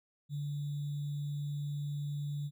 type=tone with sample-and-hold; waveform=sine; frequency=145.2 Hz; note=D3; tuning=19 cents flat; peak=-34 dBFS; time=0.29-2.51 s; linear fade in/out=50 ms; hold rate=3675 Hz; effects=none